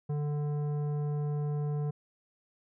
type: tone with tanh clipping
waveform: sine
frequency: 147.3 Hz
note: D3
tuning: 6 cents sharp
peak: -31 dBFS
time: 0.09-1.91 s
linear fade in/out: 10 ms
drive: 12 dB
effects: none